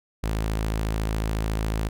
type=tone; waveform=sawtooth; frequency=54 Hz; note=A1; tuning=32 cents flat; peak=-20 dBFS; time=0.23-1.89 s; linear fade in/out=10 ms; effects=none